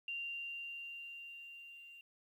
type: tone with level ramp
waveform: sine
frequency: 2777 Hz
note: F7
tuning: 10 cents flat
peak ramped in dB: -38 to -53 dBFS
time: 0.08-2.01 s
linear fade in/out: 2 ms
effects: 12-bit